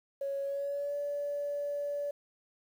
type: tone with pitch glide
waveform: sine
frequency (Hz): 554.4 to 575.9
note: C#5 to D5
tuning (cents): 0 to -34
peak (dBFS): -31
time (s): 0.21-2.11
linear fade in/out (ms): 5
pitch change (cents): +66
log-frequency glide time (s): 0.43-0.95
effects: tanh soft clip ceiling -27 dBFS + 10-bit